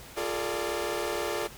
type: chord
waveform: sawtooth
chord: Bb dominant seventh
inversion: second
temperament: equal with one note detuned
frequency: 349.2 / 415.3 / 454.5 / 587.3 Hz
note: F4 / Ab4 / Bb4 / D5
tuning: 0 / 0 / -44 / 0 cents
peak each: -31 dBFS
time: 0.16-1.48 s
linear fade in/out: 20 ms
effects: added 60 Hz sine -56 dBFS peak until 1.57 s + pink hiss -47 dBFS RMS until 1.57 s